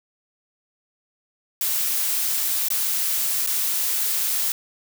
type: noise with dropouts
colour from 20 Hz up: blue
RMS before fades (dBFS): -23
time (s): 1.61-4.52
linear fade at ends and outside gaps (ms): 1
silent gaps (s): 2.685-2.703 / 3.464-3.472
effects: none